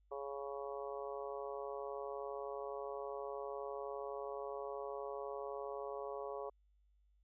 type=harmonic tone; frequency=139.4 Hz; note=C#3; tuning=10 cents sharp; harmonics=3 / 4 / 5 / 6 / 7 / 8; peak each=-45 / -46 / -50 / -54 / -52 / -51 dBFS; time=0.11-6.5 s; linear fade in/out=10 ms; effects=added 50 Hz sine -69 dBFS peak until 7.23 s